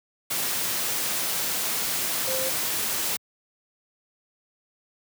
sine tone in noise, 523.3 Hz, C5, in tune, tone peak -29 dBFS, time 2.27-2.5 s, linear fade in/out 10 ms, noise white, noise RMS -27 dBFS, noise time 0.3-3.17 s, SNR -5 dB, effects high-pass 100 Hz 12 dB/octave

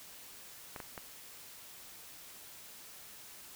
clicks, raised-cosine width 0.5 ms, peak -27 dBFS, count 3, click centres 0.762 / 0.802 / 0.978 s, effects white hiss -52 dBFS RMS until 3.55 s

